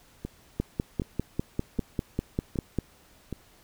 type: two click trains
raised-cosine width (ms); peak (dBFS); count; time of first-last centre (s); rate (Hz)
3; -20 / -13; 5 / 12; 0.25-3.327 / 0.6-2.787; 1.3 / 5.03
effects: pink hiss -58 dBFS RMS until 3.63 s